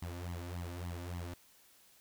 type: tone with flanger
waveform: sawtooth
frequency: 87.31 Hz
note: F2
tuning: in tune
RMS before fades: -42 dBFS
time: 0.02-1.34 s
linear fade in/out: 5 ms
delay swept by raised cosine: 0.96 to 3.46 ms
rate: 3.5 Hz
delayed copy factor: +0.95
effects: white hiss -64 dBFS RMS until 2 s